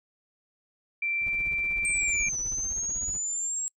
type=tone; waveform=sine; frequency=2349 Hz; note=D7; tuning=in tune; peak=-26 dBFS; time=1.02-2.29 s; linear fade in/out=5 ms
type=noise with tremolo; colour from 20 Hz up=brown; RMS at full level=-40 dBFS; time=1.2-3.21 s; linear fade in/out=50 ms; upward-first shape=sine; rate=16 Hz; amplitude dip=85%
type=linear two-way sweep; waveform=sine; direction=down then up; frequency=8480 to 5920 to 7640 Hz; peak=-28 dBFS; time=1.85-3.68 s; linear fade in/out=0 ms; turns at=2.38 s
effects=noise-tail reverb RT60 0.1 s tail -26 dB re dry